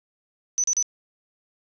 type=tone bursts; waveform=sine; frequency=6000 Hz; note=F#8; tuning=23 cents sharp; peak=-19 dBFS; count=3; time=0.58-0.826 s; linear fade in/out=0 ms; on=58 ms; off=36 ms; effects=resampled to 16000 Hz + 10-bit